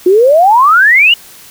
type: exponential sweep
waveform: sine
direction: up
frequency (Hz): 349.2 to 2960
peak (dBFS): -3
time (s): 0.06-1.14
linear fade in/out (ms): 5
effects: white hiss -36 dBFS RMS until 1.5 s